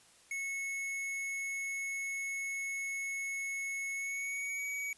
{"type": "tone with pitch glide", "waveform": "square", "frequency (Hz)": [2196, 2262], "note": ["C#7", "C#7"], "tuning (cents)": [-17, 34], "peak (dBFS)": -36, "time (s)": [0.31, 4.93], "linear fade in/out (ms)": 2, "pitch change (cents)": 51, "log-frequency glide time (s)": [3.94, 4.67], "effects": ["white hiss -62 dBFS RMS until 4.97 s", "resampled to 24000 Hz"]}